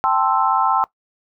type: chord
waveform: sine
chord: A minor seventh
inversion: third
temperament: equal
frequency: 784 / 880 / 1046.5 / 1318.5 Hz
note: G5 / A5 / C6 / E6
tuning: 0 / 0 / 0 / 0 cents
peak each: -20 dBFS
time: 0.04-0.84 s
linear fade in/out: 0 ms
effects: noise-tail reverb RT60 0.1 s tail -20 dB re dry